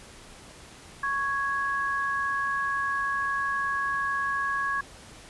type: tone pair together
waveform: sine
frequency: 1108.7 / 1661.2 Hz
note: C#6 / G#6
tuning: 0 / 0 cents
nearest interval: perfect fifth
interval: 700 cents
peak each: -28 dBFS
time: 1.03-4.81 s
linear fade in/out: 5 ms
effects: pink hiss -48 dBFS RMS until 5.29 s + resampled to 24000 Hz